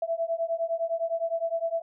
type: beating tone pair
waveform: sine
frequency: 659.3 / 669.1 Hz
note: E5 / E5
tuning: 0 / +26 cents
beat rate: 9.8 Hz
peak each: -29 dBFS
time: 0.02-1.82 s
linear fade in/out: 5 ms
effects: none